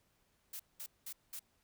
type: noise bursts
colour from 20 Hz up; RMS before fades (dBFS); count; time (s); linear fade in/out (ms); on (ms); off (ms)
blue; -45; 4; 0.53-1.394; 5; 66; 200
effects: pink hiss -75 dBFS RMS until 1.63 s